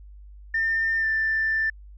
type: tone with pitch glide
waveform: sine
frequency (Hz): 1804 to 1774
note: A6 to A6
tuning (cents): +43 to +14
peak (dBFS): -20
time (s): 0.54-1.7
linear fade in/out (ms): 5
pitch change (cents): -29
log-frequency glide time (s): 1-1.05
effects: tanh soft clip ceiling -16 dBFS + added 50 Hz sine -42 dBFS peak until 1.97 s